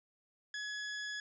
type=tone; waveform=sawtooth; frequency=1689 Hz; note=G#6; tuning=29 cents sharp; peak=-35 dBFS; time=0.54-1.2 s; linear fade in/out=2 ms; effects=resampled to 16000 Hz